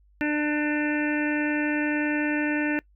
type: harmonic tone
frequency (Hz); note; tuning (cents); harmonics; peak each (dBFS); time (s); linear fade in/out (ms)
298.2; D4; +27; 1 / 2 / 3 / 5 / 6 / 7 / 8 / 9; -24 / -34 / -37 / -33 / -31 / -41 / -37 / -36; 0.21-2.79; 0
effects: noise-tail reverb RT60 0.1 s tail -24 dB re dry + added 50 Hz sine -56 dBFS peak until 2.95 s